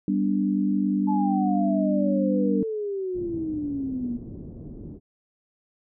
sine chord, G major, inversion none, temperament equal, 196 / 246.9 / 293.7 Hz, G3 / B3 / D4, 0 / 0 / 0 cents, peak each -23 / -28 / -25 dBFS, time 0.08-2.63 s, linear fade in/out 2 ms
sine exponential sweep, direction down, 872 to 233.7 Hz, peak -26 dBFS, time 1.07-4.18 s, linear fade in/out 20 ms
white low-pass noise, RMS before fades -39 dBFS, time 3.13-5 s, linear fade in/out 50 ms, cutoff 320 Hz, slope 24 dB/octave
effects none

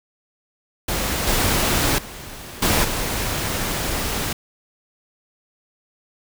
pink noise with level steps, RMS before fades -23 / -19 / -36 / -18 / -24 dBFS, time 0.88-4.33 s, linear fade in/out 5 ms, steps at 1.27 / 1.98 / 2.62 / 2.84 s, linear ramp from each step 5 ms, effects none

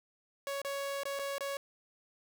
sawtooth tone with dropouts, 557 Hz, C#5, 8 cents sharp, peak -31 dBFS, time 0.47-1.57 s, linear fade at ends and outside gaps 1 ms, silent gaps 0.617-0.648 / 1.034-1.054 / 1.19-1.194 / 1.382-1.407 s, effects none

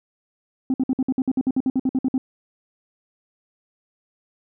sine tone bursts, 260.7 Hz, C4, 6 cents flat, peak -15 dBFS, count 16, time 0.7-2.18 s, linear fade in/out 2 ms, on 40 ms, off 56 ms, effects tanh soft clip ceiling -15 dBFS

